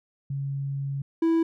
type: tone pair in turn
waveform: sine / triangle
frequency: 138.59 / 328.9 Hz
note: C#3 / E4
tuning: 0 / -4 cents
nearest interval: octave + minor third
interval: 1496 cents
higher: second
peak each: -27 / -17 dBFS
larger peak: second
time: 0.3-1.02 / 1.22-1.43 s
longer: first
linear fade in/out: 5 ms
effects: none